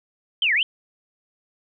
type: linear two-way sweep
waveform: sine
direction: down then up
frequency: 3200 to 1678 to 3200 Hz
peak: -17 dBFS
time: 0.42-0.63 s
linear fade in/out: 2 ms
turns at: 0.54 s
effects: none